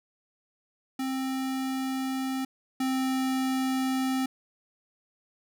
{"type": "tone pair in turn", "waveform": "square", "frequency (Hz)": [263.7, 262], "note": ["C4", "C4"], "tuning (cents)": [14, 2], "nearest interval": "unison", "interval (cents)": 12, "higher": "first", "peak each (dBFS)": [-29, -26], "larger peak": "second", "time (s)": [[0.99, 2.45], [2.8, 4.26]], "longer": "neither", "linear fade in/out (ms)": 5, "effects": []}